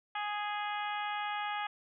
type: harmonic tone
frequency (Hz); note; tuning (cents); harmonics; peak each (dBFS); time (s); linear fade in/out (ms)
415.3; G#4; 0; 2 / 3 / 4 / 5 / 6 / 7 / 8; -36 / -40 / -42 / -44 / -46 / -47 / -48; 0.15-1.67; 5
effects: none